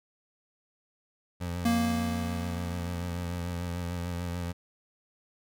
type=tone with vibrato; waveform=25% pulse; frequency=87.31 Hz; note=F2; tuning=in tune; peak=-28 dBFS; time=1.4-4.53 s; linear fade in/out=20 ms; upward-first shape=triangle; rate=6.8 Hz; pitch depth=39 cents each way
type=tone with exponential decay; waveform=square; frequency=233.1 Hz; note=A#3; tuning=in tune; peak=-23 dBFS; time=1.65-3.82 s; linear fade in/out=5 ms; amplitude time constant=470 ms
effects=none